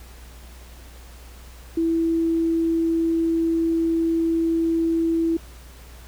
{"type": "tone", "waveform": "sine", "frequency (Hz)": 329.6, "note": "E4", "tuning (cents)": 0, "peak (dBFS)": -18, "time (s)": [1.77, 5.37], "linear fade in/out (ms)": 5, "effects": ["added 60 Hz sine -41 dBFS peak until 6.07 s", "pink hiss -48 dBFS RMS until 6.07 s"]}